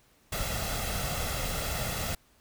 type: noise with comb filter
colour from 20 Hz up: pink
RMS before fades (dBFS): -32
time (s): 0.32-2.15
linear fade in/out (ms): 5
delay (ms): 1.5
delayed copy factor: +0.6
effects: pink hiss -64 dBFS RMS until 2.4 s